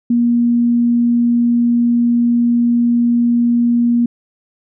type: tone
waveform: sine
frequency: 237.8 Hz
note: A#3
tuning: 35 cents sharp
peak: -10 dBFS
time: 0.1-4.06 s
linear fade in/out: 5 ms
effects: none